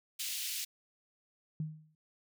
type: high-pass noise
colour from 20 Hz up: pink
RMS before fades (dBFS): -38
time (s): 0.19-0.65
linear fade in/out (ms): 10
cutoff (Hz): 2700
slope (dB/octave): 24
type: tone with exponential decay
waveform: sine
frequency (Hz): 155.5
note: D#3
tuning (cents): -1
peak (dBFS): -31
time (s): 1.6-1.95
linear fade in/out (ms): 2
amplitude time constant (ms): 75
effects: none